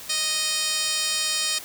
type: tone with band-pass filter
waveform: 10% pulse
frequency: 622.3 Hz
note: D#5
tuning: in tune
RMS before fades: -25 dBFS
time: 0.09-1.59 s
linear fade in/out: 10 ms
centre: 6200 Hz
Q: 9.3
effects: white hiss -40 dBFS RMS until 1.64 s